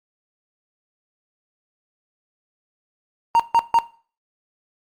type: tone bursts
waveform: triangle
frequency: 927 Hz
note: A#5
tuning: 10 cents flat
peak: -10 dBFS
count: 3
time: 3.35-3.788 s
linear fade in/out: 0 ms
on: 46 ms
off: 150 ms
effects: noise-tail reverb RT60 0.4 s tail -17 dB re dry + Opus 32 kbps